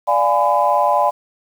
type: chord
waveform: sine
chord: D diminished seventh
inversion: none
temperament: equal with one note detuned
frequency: 587.3 / 698.5 / 830.6 / 1006.8 Hz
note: D5 / F5 / Ab5 / Cb6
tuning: 0 / 0 / 0 / +33 cents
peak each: -18 / -19 / -17 / -17 dBFS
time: 0.07-1.11 s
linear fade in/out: 20 ms
effects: tanh soft clip ceiling -2 dBFS + 7-bit